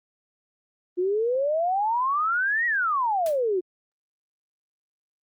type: exponential two-way sweep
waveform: sine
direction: up then down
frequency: 349.2 to 1941 to 349.2 Hz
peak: -21 dBFS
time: 0.97-3.61 s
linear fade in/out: 20 ms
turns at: 2.66 s
type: noise with exponential decay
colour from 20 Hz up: white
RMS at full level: -35 dBFS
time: 3.26-3.41 s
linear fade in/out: 2 ms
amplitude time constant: 31 ms
effects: Opus 32 kbps